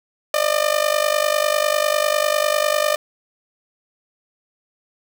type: tone with amplitude modulation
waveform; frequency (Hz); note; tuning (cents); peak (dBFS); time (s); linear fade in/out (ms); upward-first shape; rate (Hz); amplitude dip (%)
sawtooth; 602; D5; +43; -9; 0.34-2.96; 2; sine; 50; 85
effects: 7-bit